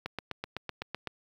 click train, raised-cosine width 0.3 ms, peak -18 dBFS, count 9, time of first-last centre 0.06-1.073 s, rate 7.9 Hz, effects high-pass 60 Hz 12 dB/octave + 9-bit

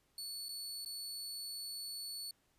sawtooth tone with dropouts, 4435 Hz, C#8, in tune, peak -39 dBFS, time 0.18-2.31 s, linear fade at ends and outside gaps 2 ms, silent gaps 0.485-0.49 / 0.849-0.859 s, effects pink hiss -75 dBFS RMS until 2.58 s + resampled to 32000 Hz

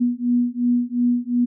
sine beating tone pair, 241.6 / 244.4 Hz, B3 / B3, -38 / -18 cents, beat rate 2.8 Hz, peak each -20 dBFS, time 0-1.46 s, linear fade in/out 20 ms, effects none

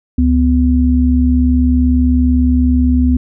sine tone pair together, 71 / 250.5 Hz, C#2 / B3, +42 / +25 cents, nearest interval octave + minor seventh, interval 2183 cents, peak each -11 dBFS, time 0.18-3.17 s, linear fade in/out 5 ms, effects none

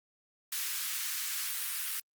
white high-pass noise, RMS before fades -35 dBFS, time 0.52-2 s, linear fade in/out 5 ms, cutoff 1300 Hz, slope 24 dB/octave, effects Opus 48 kbps

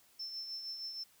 sine tone with tremolo, 5330 Hz, E8, 18 cents sharp, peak -37 dBFS, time 0.19-1.04 s, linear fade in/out 10 ms, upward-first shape triangle, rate 6.4 Hz, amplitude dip 55%, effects tanh soft clip ceiling -34 dBFS + white hiss -66 dBFS RMS until 1.2 s

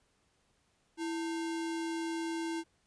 sine tone with sample-and-hold, 329.6 Hz, E4, in tune, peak -33 dBFS, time 0.97-2.64 s, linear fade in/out 50 ms, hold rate 1225 Hz, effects pink hiss -73 dBFS RMS until 2.86 s + resampled to 22050 Hz

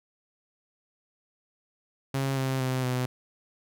sawtooth tone with pitch steps, 135.6 / 132.5 / 129.48 / 126.52 Hz, C#3 / C3 / C3 / B2, -38 / +22 / -18 / +42 cents, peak -22 dBFS, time 2.14-3.06 s, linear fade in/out 5 ms, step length 230 ms, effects none

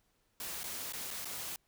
white noise with dropouts, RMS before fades -41 dBFS, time 0.4-1.56 s, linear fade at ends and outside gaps 2 ms, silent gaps 0.634-0.64 / 0.924-0.934 / 1.106-1.11 / 1.247-1.254 s, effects pink hiss -75 dBFS RMS until 1.67 s

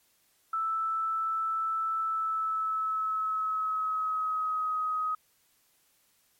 sine tone with pitch glide, 1318.5 to 1260.4 Hz, E6 to D#6, 0 to +22 cents, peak -27 dBFS, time 0.53-5.15 s, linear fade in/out 5 ms, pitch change -78 cents, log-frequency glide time 1.99-4.78 s, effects white hiss -68 dBFS RMS until 6.39 s + MP3 64 kbps

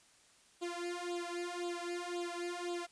sawtooth tone with flanger, 349.2 Hz, F4, in tune, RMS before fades -40 dBFS, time 0.61-2.87 s, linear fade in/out 20 ms, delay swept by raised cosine 0.25 to 2.45 ms, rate 1.9 Hz, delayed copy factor +1, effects white hiss -65 dBFS RMS until 2.91 s + resampled to 22050 Hz

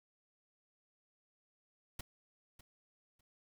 pink noise with echo, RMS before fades -42 dBFS, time 1.99-2.01 s, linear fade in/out 5 ms, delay 600 ms, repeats 2, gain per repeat -15 dB, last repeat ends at 3.21 s, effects none

